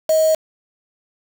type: tone with quantisation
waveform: sine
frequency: 632 Hz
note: D#5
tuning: 27 cents sharp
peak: -12 dBFS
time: 0.09-0.35 s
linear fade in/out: 5 ms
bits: 4
effects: none